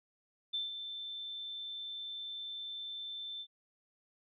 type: tone with ADSR envelope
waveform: sine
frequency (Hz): 3545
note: A7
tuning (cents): +12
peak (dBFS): -32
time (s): 0.53-3.47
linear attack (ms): 14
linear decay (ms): 160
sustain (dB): -8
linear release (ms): 63
effects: none